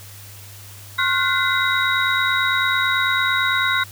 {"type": "tone cluster", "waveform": "sine", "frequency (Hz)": [1068, 1425, 1514, 2039, 3809], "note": ["C6", "F6", "F#6", "C7", "A#7"], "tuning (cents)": [35, 34, 39, -45, 37], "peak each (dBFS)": -23, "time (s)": [0.98, 3.84], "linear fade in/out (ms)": 10, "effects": ["added 100 Hz sine -40 dBFS peak until 3.91 s", "white hiss -42 dBFS RMS until 3.91 s"]}